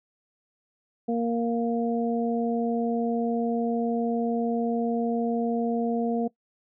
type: harmonic tone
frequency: 233.1 Hz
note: A#3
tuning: in tune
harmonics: 1 / 2 / 3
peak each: -25 / -28 / -32 dBFS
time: 1.08-6.28 s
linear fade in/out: 10 ms
effects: noise-tail reverb RT60 0.1 s tail -20 dB re dry